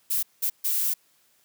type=noise bursts at uneven times; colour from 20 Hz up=violet; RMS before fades=-25 dBFS; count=3; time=0.1-0.23 / 0.42-0.5 / 0.64-0.94 s; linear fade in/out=10 ms; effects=white hiss -64 dBFS RMS until 1.44 s + high-pass 100 Hz 12 dB/octave